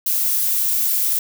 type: noise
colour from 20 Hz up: violet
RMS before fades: -19 dBFS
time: 0.06-1.19 s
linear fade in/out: 5 ms
effects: none